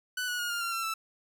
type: tone with pitch steps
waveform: sawtooth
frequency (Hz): 1493 / 1463.1 / 1433.8 / 1405.1 / 1377 / 1349.5 / 1322.5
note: F#6 / F#6 / F6 / F6 / F6 / E6 / E6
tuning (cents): +15 / -20 / +45 / +10 / -25 / +40 / +5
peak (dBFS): -27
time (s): 0.17-0.94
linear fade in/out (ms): 5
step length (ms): 110
effects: none